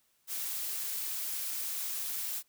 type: noise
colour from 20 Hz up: blue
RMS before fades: -36 dBFS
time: 0.27-2.43 s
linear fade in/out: 50 ms
effects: white hiss -72 dBFS RMS until 2.48 s